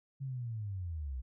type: linear sweep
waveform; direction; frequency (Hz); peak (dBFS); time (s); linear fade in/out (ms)
sine; down; 138.5 to 59.8; -36; 0.2-1.22; 20
effects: none